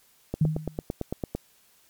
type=click train; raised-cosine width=2 ms; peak=-15 dBFS; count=10; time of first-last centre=0.34-1.35 s; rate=8.91 Hz
type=tone with exponential decay; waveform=sine; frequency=155.56 Hz; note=D#3; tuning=in tune; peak=-16 dBFS; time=0.41-0.82 s; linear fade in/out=5 ms; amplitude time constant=88 ms
effects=white hiss -61 dBFS RMS until 1.89 s + MP3 96 kbps